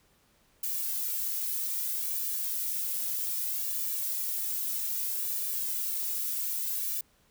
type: noise with flanger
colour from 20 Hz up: violet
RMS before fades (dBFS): -32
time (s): 0.63-7.01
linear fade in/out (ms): 5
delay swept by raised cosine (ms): 1.7 to 2.38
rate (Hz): 0.63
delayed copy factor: +0.95
effects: pink hiss -66 dBFS RMS until 7.3 s